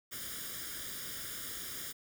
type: noise with comb filter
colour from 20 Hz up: white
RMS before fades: -42 dBFS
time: 0.11-1.93 s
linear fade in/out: 20 ms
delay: 0.58 ms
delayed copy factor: +0.8
effects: none